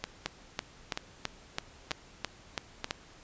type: two click trains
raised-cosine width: 0.2 ms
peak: -13 / -15 dBFS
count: 9 / 4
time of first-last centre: 0.26-2.909 / 0.04-2.844 s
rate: 3.02 / 1.07 Hz
effects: pink hiss -55 dBFS RMS until 3.23 s + resampled to 16000 Hz